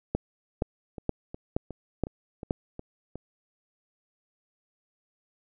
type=two click trains; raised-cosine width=2 ms; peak=-24 / -12 dBFS; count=8 / 6; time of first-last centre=0.62-3.156 / 0.15-2.508 s; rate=2.76 / 2.12 Hz; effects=none